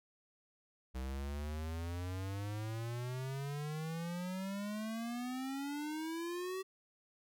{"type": "exponential sweep", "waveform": "square", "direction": "up", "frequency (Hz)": [63.4, 383.5], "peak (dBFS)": -39, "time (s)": [0.94, 6.63], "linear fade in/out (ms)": 20, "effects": []}